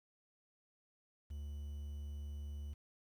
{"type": "tone with quantisation", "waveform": "triangle", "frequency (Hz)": 72.5, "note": "D2", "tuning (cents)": -22, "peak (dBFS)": -40, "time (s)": [1.3, 2.74], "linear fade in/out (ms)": 10, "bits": 11, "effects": []}